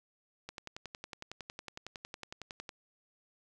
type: click train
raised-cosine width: 0.2 ms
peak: -25 dBFS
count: 25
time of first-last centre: 0.49-2.692 s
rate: 10.9 Hz
effects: none